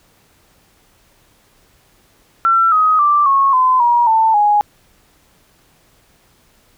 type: tone with pitch steps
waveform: sine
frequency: 1349 / 1258.7 / 1174.4 / 1095.7 / 1022.4 / 953.9 / 890 / 830.4 Hz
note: E6 / D#6 / D6 / C#6 / C6 / A#5 / A5 / G#5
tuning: +40 / +20 / 0 / -20 / -40 / +40 / +20 / 0 cents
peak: -9 dBFS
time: 2.45-4.61 s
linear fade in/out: 0 ms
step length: 270 ms
effects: pink hiss -54 dBFS RMS until 6.77 s